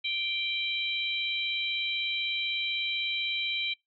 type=harmonic tone; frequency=784 Hz; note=G5; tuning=in tune; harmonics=3 / 4 / 5; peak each=-32 / -33 / -34 dBFS; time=0.04-3.74 s; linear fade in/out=10 ms; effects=noise-tail reverb RT60 0.2 s tail -26 dB re dry